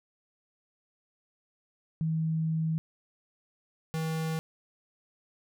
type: tone pair in turn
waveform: sine / square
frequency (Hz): 160.2 / 160.2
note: E3 / E3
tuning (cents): -49 / -49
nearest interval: unison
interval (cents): 0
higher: neither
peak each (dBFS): -26 / -30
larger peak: first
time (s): 2.01-2.78 / 3.94-4.39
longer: first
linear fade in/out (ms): 0
effects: none